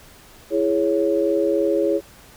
sine chord, C# minor, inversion first, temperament just, 332.6 / 415.8 / 554.4 Hz, E4 / G#4 / C#5, +16 / +2 / 0 cents, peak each -21 dBFS, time 0.5-2.01 s, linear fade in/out 50 ms, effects pink hiss -47 dBFS RMS until 2.36 s

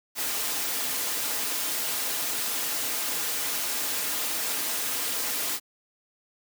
white noise with comb filter, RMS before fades -29 dBFS, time 0.15-5.6 s, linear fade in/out 50 ms, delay 5.3 ms, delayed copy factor -0.5, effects high-pass 200 Hz 12 dB/octave

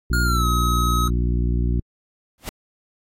harmonic tone, 59.7 Hz, A#1, 42 cents sharp, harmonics 1 / 2 / 3 / 4 / 5 / 6, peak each -19 / -25 / -29 / -31 / -33 / -35 dBFS, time 0.1-1.8 s, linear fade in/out 5 ms
square tone with pitch glide, 1421 to 1273.3 Hz, F6 to D#6, +30 to +40 cents, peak -22 dBFS, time 0.13-1.08 s, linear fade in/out 2 ms, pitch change -190 cents, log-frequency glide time 0.23-0.46 s
pink noise with exponential growth, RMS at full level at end -27 dBFS, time 2.38-2.49 s, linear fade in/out 0 ms, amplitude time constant 23 ms
effects AAC 48 kbps

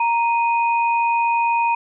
sine tone pair together, 932.3 / 2489 Hz, A#5 / D#7, 0 / 0 cents, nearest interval octave + perfect fourth, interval 1700 cents, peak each -16 / -24 dBFS, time 0-1.75 s, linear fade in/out 5 ms, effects none

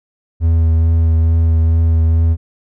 triangle tone with vibrato, 81.6 Hz, E2, 17 cents flat, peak -7 dBFS, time 0.4-2.37 s, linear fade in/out 50 ms, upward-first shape triangle, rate 2.3 Hz, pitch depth 18 cents each way, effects none

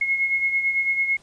sine beating tone pair, 2166 / 2175 Hz, C#7 / C#7, -41 / -33 cents, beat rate 9 Hz, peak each -20 / -28 dBFS, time 0.01-1.17 s, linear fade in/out 5 ms, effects pink hiss -55 dBFS RMS until 1.22 s + resampled to 22050 Hz

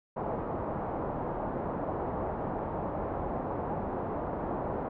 white low-pass noise, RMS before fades -34 dBFS, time 0.16-4.89 s, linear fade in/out 10 ms, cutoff 900 Hz, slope 24 dB/octave, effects none

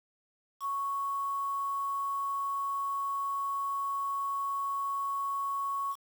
sine tone with quantisation, 1108.7 Hz, C#6, in tune, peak -30 dBFS, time 0.6-5.96 s, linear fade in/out 50 ms, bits 8, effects none

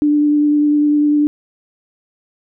sine tone with vibrato, 295.6 Hz, D4, 11 cents sharp, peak -10 dBFS, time 0.02-1.27 s, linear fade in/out 0 ms, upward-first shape sine, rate 10 Hz, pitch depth 11 cents each way, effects none

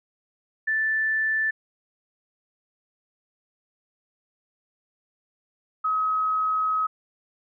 sine tone pair in turn, 1760 / 1273.3 Hz, A6 / D#6, 0 / +40 cents, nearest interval tritone, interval 560 cents, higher first, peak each -21 dBFS, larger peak neither, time 0.67-1.51 / 5.84-6.87 s, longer second, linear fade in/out 10 ms, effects none

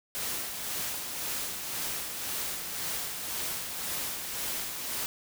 white noise with tremolo, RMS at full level -33 dBFS, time 0.15-5.06 s, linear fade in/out 0 ms, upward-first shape sine, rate 1.9 Hz, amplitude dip 40%, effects none

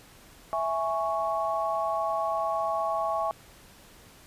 sine chord, C# minor, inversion first, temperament equal, 659.3 / 830.6 / 1108.7 Hz, E5 / G#5 / C#6, 0 / 0 / 0 cents, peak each -29 / -31 / -30 dBFS, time 0.53-3.31 s, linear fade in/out 0 ms, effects pink hiss -53 dBFS RMS until 4.26 s + resampled to 32000 Hz

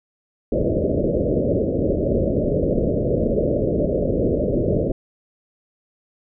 white low-pass noise, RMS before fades -20 dBFS, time 0.52-4.92 s, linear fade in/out 5 ms, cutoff 610 Hz, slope 96 dB/octave, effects none

